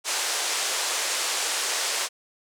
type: band-pass noise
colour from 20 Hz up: white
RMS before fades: -27 dBFS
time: 0.04-2.09 s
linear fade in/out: 50 ms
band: 410 to 8700 Hz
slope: 24 dB/octave
effects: none